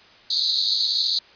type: band-pass noise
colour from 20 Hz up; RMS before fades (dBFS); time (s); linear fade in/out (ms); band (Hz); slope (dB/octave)
pink; -22; 0.3-1.19; 5; 3900 to 4600; 96
effects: white hiss -50 dBFS RMS until 1.35 s + resampled to 11025 Hz

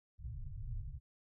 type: low-pass noise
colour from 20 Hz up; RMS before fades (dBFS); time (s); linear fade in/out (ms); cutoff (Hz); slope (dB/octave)
pink; -43; 0.18-1; 50; 140; 96
effects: none

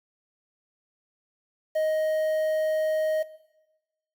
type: tone with quantisation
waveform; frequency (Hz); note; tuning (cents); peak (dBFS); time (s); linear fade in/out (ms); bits
triangle; 625; D#5; +8; -20; 1.75-3.23; 10; 8
effects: noise-tail reverb RT60 1.0 s tail -18 dB re dry

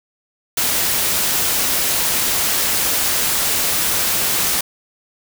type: noise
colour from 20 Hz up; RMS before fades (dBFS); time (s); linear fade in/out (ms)
white; -18; 0.57-4.61; 5
effects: none

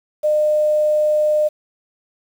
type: tone with quantisation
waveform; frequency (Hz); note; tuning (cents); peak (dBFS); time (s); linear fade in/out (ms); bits
sine; 606; D#5; -46; -13; 0.23-1.49; 20; 7
effects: none

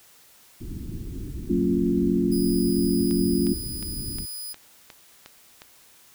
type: low-pass noise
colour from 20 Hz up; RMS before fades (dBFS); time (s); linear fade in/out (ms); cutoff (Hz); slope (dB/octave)
pink; -34; 0.6-4.26; 20; 350; 48
type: chord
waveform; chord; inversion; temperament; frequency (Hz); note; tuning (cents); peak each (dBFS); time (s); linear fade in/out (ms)
sine; Gb major seventh; none; equal with one note detuned; 185 / 227.9 / 277.2 / 349.2; Gb3 / Bb3 / Db4 / F4; 0 / -39 / 0 / 0; -25; 1.49-3.54; 10
type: tone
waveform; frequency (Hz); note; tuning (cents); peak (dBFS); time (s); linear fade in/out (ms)
5% pulse; 4978; D#8; 0; -26; 2.31-4.54; 20
type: click train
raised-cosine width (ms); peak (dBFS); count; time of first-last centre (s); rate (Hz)
0.2; -24; 8; 3.11-5.619; 2.79
effects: white hiss -54 dBFS RMS until 6.14 s

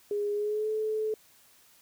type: tone with pitch glide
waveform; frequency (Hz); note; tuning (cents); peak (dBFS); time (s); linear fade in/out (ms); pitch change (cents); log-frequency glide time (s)
sine; 411.8 to 433.3; G#4 to A4; -15 to -27; -27; 0.11-1.14; 2; +88; 0.33-0.7
effects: white hiss -60 dBFS RMS until 1.81 s

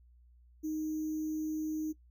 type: tone with sample-and-hold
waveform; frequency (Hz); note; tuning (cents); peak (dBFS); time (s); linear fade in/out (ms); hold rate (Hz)
sine; 311.1; D#4; 0; -32; 0.63-1.93; 20; 6300
effects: noise-tail reverb RT60 0.1 s tail -18 dB re dry + added 60 Hz sine -58 dBFS peak until 2.1 s

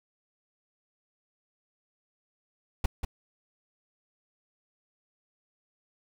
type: noise with echo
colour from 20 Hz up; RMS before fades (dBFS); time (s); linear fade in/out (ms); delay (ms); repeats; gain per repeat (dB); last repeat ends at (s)
brown; -22; 2.84-2.86; 5; 190; 1; -7; 3.05
effects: none

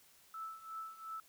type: tone with tremolo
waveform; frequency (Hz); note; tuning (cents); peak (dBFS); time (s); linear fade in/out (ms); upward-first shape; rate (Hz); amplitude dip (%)
sine; 1315; E6; -5; -40; 0.34-1.2; 2; triangle; 2.8; 85
effects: white hiss -65 dBFS RMS until 1.28 s

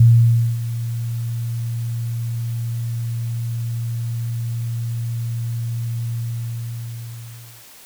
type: tone with ADSR envelope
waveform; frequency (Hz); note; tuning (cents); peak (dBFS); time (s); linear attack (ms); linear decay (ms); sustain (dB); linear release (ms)
sine; 116.54; A#2; 0; -6; 0-7.65; 5; 570; -15; 1500
effects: white hiss -44 dBFS RMS until 7.85 s

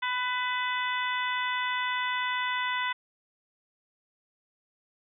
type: harmonic tone with a mistuned harmonic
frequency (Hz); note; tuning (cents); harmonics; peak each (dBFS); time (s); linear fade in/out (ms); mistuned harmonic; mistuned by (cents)
498.7; B4; +17; 2 / 3 / 4 / 5 / 6 / 7; -31 / -34 / -32 / -40 / -40 / -38; 0.02-2.93; 10; 5; +37
effects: none

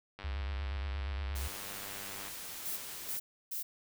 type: click train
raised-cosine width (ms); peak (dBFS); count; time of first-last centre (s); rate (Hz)
0.3; -29; 210; 0.19-2.282; 99.9
type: tone with vibrato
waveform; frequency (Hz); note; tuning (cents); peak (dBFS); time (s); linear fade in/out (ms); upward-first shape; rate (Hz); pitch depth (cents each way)
sine; 69.3; C#2; 0; -34; 0.24-1.48; 5; square; 8.5; 89
type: noise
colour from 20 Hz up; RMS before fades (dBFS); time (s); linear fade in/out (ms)
white; -44; 1.35-3.18; 10
type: noise bursts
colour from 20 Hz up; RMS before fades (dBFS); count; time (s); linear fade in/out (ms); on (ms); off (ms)
violet; -38; 3; 2.65-3.63; 10; 120; 310
effects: none

